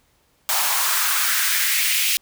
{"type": "noise with high-pass filter sweep", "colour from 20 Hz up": "white", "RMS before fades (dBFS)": -20, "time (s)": [0.49, 2.17], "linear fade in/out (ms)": 0, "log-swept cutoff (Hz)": [810, 2700], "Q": 2.4, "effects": ["pink hiss -62 dBFS RMS until 2.21 s"]}